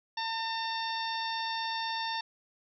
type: harmonic tone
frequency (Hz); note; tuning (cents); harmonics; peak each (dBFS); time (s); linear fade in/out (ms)
904; A5; +47; 1 / 2 / 3 / 4 / 5 / 6; -34 / -39 / -44 / -39 / -42 / -42; 0.17-2.21; 5
effects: none

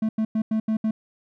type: tone bursts at uneven times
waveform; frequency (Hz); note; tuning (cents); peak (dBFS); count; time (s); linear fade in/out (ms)
triangle; 219.2; A3; -6; -18; 6; 0.02-0.09 / 0.18-0.25 / 0.35-0.42 / 0.51-0.6 / 0.68-0.77 / 0.84-0.91; 5
effects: none

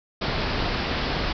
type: low-pass noise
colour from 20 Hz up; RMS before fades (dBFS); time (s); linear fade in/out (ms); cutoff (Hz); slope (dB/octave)
pink; -26; 0.21-1.33; 10; 5200; 96
effects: none

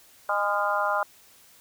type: harmonic tone with a mistuned harmonic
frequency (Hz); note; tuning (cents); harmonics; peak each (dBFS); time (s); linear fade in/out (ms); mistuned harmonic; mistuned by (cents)
204.6; G#3; -26; 3 / 4 / 5 / 6 / 7; -29 / -29 / -29 / -29 / -29; 0.29-1.03; 2; 7; -37
effects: white hiss -55 dBFS RMS until 1.6 s

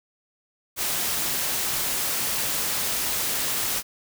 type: noise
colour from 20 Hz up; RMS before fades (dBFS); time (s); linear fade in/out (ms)
white; -26; 0.76-3.83; 50
effects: none

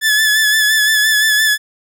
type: tone with vibrato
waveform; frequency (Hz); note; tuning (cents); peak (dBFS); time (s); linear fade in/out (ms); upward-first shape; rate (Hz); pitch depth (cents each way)
sawtooth; 1729; A6; -31; -7; 0.01-1.58; 50; sine; 5.8; 36
effects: none

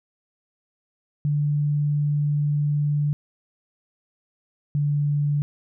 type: tone pair in turn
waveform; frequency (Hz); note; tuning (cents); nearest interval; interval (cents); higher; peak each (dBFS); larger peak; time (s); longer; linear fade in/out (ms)
sine; 146.83 / 145.73; D3 / D3; 0 / -13; unison; 13; first; -19 / -19; neither; 1.25-3.13 / 4.75-5.42; first; 0
effects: none

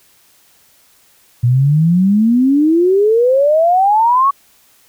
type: exponential sweep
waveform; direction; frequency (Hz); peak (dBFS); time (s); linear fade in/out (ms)
sine; up; 117.5 to 1132; -8; 1.43-4.31; 10
effects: white hiss -51 dBFS RMS until 4.88 s

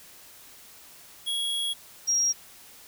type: tone pair in turn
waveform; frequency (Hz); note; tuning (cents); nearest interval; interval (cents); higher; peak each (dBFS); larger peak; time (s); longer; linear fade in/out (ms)
square / sine; 3322 / 5632; G#7 / F8; 0 / +14; major sixth; 914; second; -27 / -21; second; 1.26-1.74 / 2.07-2.33; first; 20
effects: white hiss -50 dBFS RMS until 2.87 s

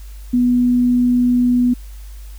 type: tone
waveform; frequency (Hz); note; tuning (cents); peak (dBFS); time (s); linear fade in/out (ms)
sine; 245.8; B3; -8; -11; 0.33-1.74; 10
effects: added 50 Hz sine -31 dBFS peak until 2.38 s + white hiss -48 dBFS RMS until 2.38 s

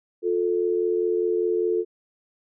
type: tone pair together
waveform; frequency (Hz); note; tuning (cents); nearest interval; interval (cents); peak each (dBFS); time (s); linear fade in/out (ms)
sine; 355.5 / 440.5; F4 / A4; +31 / +2; major third; 371; -23; 0.22-1.85; 50
effects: none

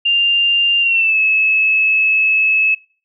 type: tone with pitch glide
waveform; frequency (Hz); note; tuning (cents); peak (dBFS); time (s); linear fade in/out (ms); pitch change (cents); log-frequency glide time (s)
sine; 2794 to 2592; F7 to E7; 0 to -30; -11; 0.05-2.75; 10; -130; 0.8-1.18
effects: noise-tail reverb RT60 0.4 s tail -21 dB re dry

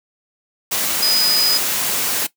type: tone in noise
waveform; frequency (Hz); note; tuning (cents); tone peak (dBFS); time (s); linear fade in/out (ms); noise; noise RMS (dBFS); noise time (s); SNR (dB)
sine; 4978; D#8; 0; -13; 1.02-1.58; 10; white; -20; 0.71-2.27; +4
effects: noise-tail reverb RT60 0.1 s tail -17 dB re dry + high-pass 150 Hz 12 dB/octave

